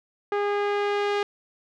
sawtooth tone with low-pass filter sweep, 408.5 Hz, G#4, 29 cents flat, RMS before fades -25 dBFS, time 0.32-1.23 s, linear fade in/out 2 ms, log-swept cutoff 1700 to 3500 Hz, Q 0.89, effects none

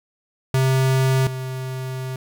square tone pair in turn, 131.8 / 130.21 Hz, C3 / C3, +13 / -8 cents, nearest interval unison, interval 21 cents, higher first, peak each -16 / -27 dBFS, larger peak first, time 0.54-1.27 / 1.27-2.16 s, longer second, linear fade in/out 2 ms, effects 8-bit

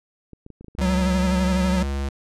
clicks, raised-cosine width 3 ms, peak -28 dBFS, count 10, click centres 0.333 / 0.464 / 0.503 / 0.61 / 0.645 / 0.683 / 0.751 / 0.813 / 0.85 / 1.012 s
square tone, 69.3 Hz, C#2, in tune, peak -24 dBFS, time 0.78-2.09 s, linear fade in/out 5 ms
square tone with vibrato, 185.4 Hz, F#3, 4 cents sharp, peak -20 dBFS, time 0.81-1.83 s, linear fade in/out 5 ms, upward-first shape sine, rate 12 Hz, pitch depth 45 cents each way
effects low-pass 9000 Hz 12 dB/octave

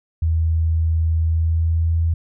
sine tone with pitch glide, 81.1 to 82.52 Hz, E2 to E2, -28 to +2 cents, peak -15 dBFS, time 0.22-2.14 s, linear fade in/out 5 ms, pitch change +30 cents, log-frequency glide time 1.24-1.97 s, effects none

